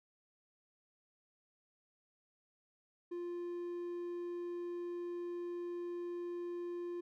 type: tone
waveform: triangle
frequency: 349.2 Hz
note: F4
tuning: in tune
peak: -37 dBFS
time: 3.11-7.01 s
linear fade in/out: 10 ms
effects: none